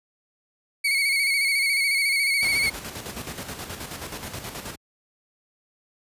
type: tone with vibrato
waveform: 35% pulse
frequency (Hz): 2217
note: C#7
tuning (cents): 0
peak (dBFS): -18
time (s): 0.84-2.7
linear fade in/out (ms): 10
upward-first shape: square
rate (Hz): 14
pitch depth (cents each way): 38
type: noise with tremolo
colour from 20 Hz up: pink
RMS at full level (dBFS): -33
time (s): 2.42-4.76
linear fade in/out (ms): 10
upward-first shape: square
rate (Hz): 9.4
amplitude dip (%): 50
effects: high-pass 60 Hz 12 dB/octave + resampled to 32000 Hz